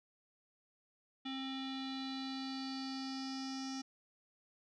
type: tone with low-pass filter sweep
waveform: square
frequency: 266.1 Hz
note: C4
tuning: 29 cents sharp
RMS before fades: -42 dBFS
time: 1.25-3.82 s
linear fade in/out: 10 ms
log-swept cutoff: 3400 to 5600 Hz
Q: 6.7
effects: none